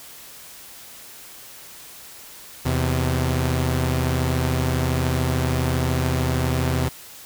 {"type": "tone pair together", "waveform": "sawtooth", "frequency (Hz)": [81.32, 128.5], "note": ["E2", "C3"], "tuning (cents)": [-23, -31], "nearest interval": "minor sixth", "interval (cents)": 792, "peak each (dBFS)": [-19, -18], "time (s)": [2.65, 6.89], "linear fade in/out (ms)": 10, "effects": ["white hiss -42 dBFS RMS until 7.25 s"]}